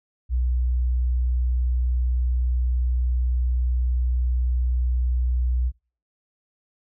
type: tone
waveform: sine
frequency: 61.74 Hz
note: B1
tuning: in tune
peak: -18 dBFS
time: 0.29-5.72 s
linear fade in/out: 50 ms
effects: noise-tail reverb RT60 0.4 s tail -26 dB re dry + tanh soft clip ceiling -15 dBFS